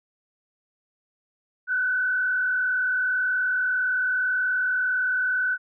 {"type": "tone with frequency modulation", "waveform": "sine", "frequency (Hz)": 1500, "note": "F#6", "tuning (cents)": 23, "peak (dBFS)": -21, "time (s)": [1.67, 5.58], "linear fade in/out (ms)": 50, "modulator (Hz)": 39.1, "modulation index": 0.8, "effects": []}